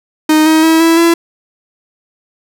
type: tone with pitch steps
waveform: 45% pulse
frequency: 310 / 316.3 / 322.8 / 329.4 / 336.1 Hz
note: D#4 / D#4 / E4 / E4 / E4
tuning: -6 / +29 / -36 / -1 / +34 cents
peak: -6 dBFS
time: 0.29-1.14 s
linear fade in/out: 5 ms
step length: 170 ms
effects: none